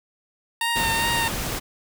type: tone with vibrato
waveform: 15% pulse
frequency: 922 Hz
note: A#5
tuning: 19 cents flat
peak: -15 dBFS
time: 0.61-1.28 s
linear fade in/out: 2 ms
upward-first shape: triangle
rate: 2.5 Hz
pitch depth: 30 cents each way
type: noise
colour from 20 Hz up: pink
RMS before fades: -28 dBFS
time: 0.75-1.6 s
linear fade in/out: 20 ms
effects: none